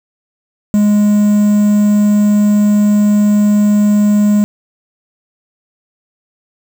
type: tone with quantisation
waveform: triangle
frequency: 207.8 Hz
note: G#3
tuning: 1 cent sharp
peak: -5 dBFS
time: 0.74-4.44 s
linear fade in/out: 0 ms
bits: 5
effects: none